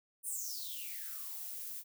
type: noise with high-pass filter sweep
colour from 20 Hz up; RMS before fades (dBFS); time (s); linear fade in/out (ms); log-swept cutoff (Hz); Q
violet; -42; 0.23-1.84; 50; 9800 to 290; 9.6
effects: none